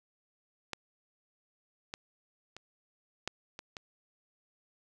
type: clicks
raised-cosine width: 0.2 ms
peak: -18 / -21 / -28 / -16 / -25 / -24 dBFS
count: 6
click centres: 0.733 / 1.939 / 2.566 / 3.276 / 3.591 / 3.768 s
effects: none